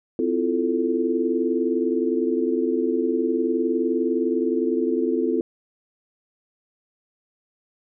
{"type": "chord", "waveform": "sine", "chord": "F major seventh", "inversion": "second", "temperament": "equal with one note detuned", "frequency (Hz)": [258, 329.6, 349.2, 440], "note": ["C4", "E4", "F4", "A4"], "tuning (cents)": [-24, 0, 0, 0], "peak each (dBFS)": -25, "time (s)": [0.19, 5.41], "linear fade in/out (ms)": 2, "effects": []}